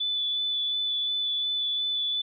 sine tone with vibrato, 3478 Hz, A7, 21 cents flat, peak -25 dBFS, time 0-2.22 s, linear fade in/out 10 ms, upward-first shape sine, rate 2.8 Hz, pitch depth 12 cents each way, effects none

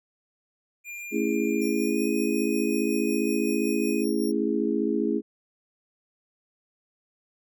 square tone with pitch glide, 2401 to 2500 Hz, D7 to D#7, +38 to +8 cents, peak -36 dBFS, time 0.84-4.05 s, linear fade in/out 50 ms, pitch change +70 cents, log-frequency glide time 1.67-2.08 s
sine chord, A major seventh, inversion none, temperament just, 220 / 275 / 330 / 412.5 Hz, A3 / C#4 / E4 / G#4, 0 / -14 / +2 / -12 cents, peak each -28 dBFS, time 1.11-5.22 s, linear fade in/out 50 ms
5% pulse tone with tremolo, 5560 Hz, F8, 9 cents flat, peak -31 dBFS, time 1.61-4.32 s, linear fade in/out 10 ms, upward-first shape sine, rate 5.4 Hz, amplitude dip 60%
effects none

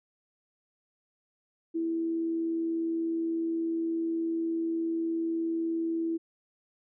sine tone with amplitude modulation, 329.6 Hz, E4, in tune, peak -26 dBFS, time 1.74-6.18 s, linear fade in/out 20 ms, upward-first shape sine, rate 79.8 Hz, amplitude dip 25%, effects none

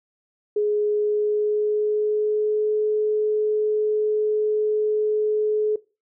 sine tone with pitch glide, 418.7 to 426.3 Hz, G#4 to G#4, +14 to +45 cents, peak -18 dBFS, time 0.56-5.76 s, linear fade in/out 5 ms, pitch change +31 cents, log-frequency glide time 0.86-2.74 s, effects noise-tail reverb RT60 0.3 s tail -20 dB re dry

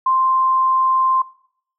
sine tone, 1046.5 Hz, C6, in tune, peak -13 dBFS, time 0.06-1.22 s, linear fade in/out 5 ms, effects noise-tail reverb RT60 0.6 s tail -19 dB re dry

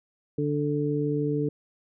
harmonic tone, 146.83 Hz, D3, in tune, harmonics 1 / 2 / 3, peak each -28 / -28 / -28 dBFS, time 0.38-1.49 s, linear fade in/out 5 ms, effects none

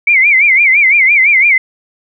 sine tone with vibrato, 2217 Hz, C#7, in tune, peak -5 dBFS, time 0.07-1.58 s, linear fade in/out 5 ms, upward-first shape sine, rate 5.9 Hz, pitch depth 150 cents each way, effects none

